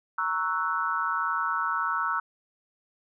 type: chord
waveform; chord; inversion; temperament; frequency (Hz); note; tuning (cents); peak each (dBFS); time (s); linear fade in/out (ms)
sine; F# dominant seventh; first; equal; 932.3 / 1108.7 / 1318.5 / 1480; A#5 / C#6 / E6 / F#6; 0 / 0 / 0 / 0; -33 / -32 / -28 / -31; 0.18-2.2; 5
effects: none